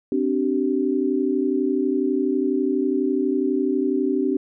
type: chord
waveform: sine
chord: C suspended second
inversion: none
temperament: equal with one note detuned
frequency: 261.6 / 293.7 / 383.7 Hz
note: C4 / D4 / G4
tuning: 0 / 0 / -37 cents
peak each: -23 dBFS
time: 0.12-4.37 s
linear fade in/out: 2 ms
effects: none